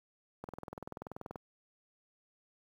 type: click train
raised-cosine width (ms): 1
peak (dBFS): -28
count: 20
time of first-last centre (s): 0.44-1.358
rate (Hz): 20.7
effects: high-pass 80 Hz 12 dB/octave + 10-bit

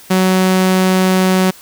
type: tone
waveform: sawtooth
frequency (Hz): 186.6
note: F#3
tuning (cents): +15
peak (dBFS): -6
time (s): 0.1-1.51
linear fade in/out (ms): 10
effects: white hiss -40 dBFS RMS until 1.61 s

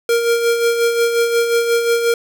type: tone with tremolo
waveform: square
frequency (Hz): 467.5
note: A#4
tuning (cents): +5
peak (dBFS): -12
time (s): 0.09-2.14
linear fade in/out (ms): 2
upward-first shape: sine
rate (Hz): 5.6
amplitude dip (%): 50
effects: none

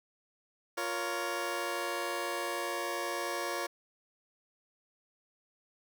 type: chord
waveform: 15% pulse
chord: Bb minor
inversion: second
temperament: just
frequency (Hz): 349.6 / 466.2 / 559.4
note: F4 / Bb4 / Db5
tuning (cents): +2 / 0 / +16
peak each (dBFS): -31 / -33 / -30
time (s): 0.77-3.67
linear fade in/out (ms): 10
effects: none

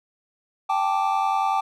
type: chord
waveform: triangle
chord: G suspended second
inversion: none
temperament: equal with one note detuned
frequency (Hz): 784 / 874.4 / 1174.7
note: G5 / A5 / D6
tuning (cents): 0 / -11 / 0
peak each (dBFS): -21 / -23 / -24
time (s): 0.69-1.61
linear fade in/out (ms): 10
effects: none

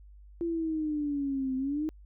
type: exponential two-way sweep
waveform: sine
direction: down then up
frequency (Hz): 341.8 to 258.6 to 316.9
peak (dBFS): -28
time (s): 0.41-1.89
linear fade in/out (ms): 0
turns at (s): 1.56
effects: added 50 Hz sine -49 dBFS peak until 2.05 s

